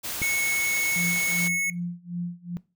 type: noise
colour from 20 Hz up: white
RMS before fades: -32 dBFS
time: 0.03-1.49 s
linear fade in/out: 20 ms
type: click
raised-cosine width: 3 ms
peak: -19 dBFS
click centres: 0.218 s
type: tone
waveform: square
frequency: 2199 Hz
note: C#7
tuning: 14 cents flat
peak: -24 dBFS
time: 0.22-1.7 s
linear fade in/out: 2 ms
type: tone with tremolo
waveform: sine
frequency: 174.61 Hz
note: F3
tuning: in tune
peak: -26 dBFS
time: 0.96-2.57 s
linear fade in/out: 0 ms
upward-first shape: sine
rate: 2.6 Hz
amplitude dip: 95%
effects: noise-tail reverb RT60 0.3 s tail -20 dB re dry